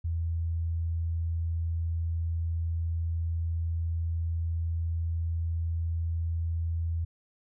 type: tone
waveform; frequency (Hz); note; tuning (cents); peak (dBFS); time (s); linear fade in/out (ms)
sine; 83; E2; +12; -27; 0.04-7.05; 10
effects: none